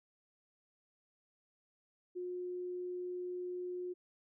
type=tone; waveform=sine; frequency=359.6 Hz; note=F#4; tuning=49 cents flat; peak=-38 dBFS; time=2.15-3.94 s; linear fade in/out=20 ms; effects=none